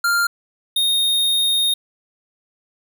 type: tone pair in turn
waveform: square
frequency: 1395 / 3702 Hz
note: F6 / A#7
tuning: -2 / -13 cents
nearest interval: octave + perfect fourth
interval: 1689 cents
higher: second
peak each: -16 dBFS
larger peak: neither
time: 0.04-0.27 / 0.76-1.74 s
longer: second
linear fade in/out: 5 ms
effects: none